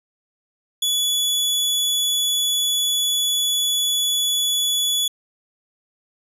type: tone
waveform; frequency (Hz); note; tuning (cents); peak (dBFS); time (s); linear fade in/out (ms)
sawtooth; 3416; G#7; +48; -15; 0.82-5.08; 5
effects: resampled to 32000 Hz